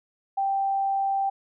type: tone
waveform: sine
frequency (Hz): 784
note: G5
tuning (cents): 0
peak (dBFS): -22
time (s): 0.37-1.3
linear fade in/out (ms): 10
effects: none